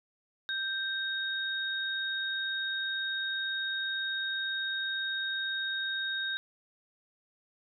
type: tone pair together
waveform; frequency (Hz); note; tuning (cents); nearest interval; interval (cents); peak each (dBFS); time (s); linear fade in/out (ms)
sine; 1570 / 3734; G6 / A#7; +2 / +2; octave + minor third; 1500; -33 / -34; 0.49-6.37; 0
effects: none